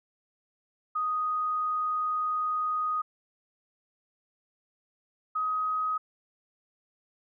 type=tone pair in turn; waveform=sine; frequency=1245 / 1260.2 Hz; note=D#6 / D#6; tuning=+1 / +22 cents; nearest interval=unison; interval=21 cents; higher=second; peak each=-26 dBFS; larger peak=neither; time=0.95-3.02 / 5.35-5.98 s; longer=first; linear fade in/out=10 ms; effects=none